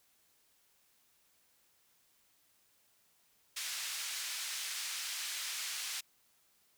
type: band-pass noise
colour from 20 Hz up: white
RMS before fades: -40 dBFS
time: 3.56-6.01 s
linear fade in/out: 10 ms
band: 1700 to 7300 Hz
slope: 12 dB/octave
effects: white hiss -71 dBFS RMS until 6.77 s